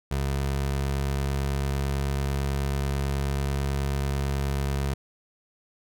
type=tone with pitch glide; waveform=25% pulse; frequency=68.8 to 69.2 Hz; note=C#2 to C#2; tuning=-12 to -2 cents; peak=-21 dBFS; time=0.11-4.94 s; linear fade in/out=5 ms; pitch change=+10 cents; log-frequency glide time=0.35-2.65 s; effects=none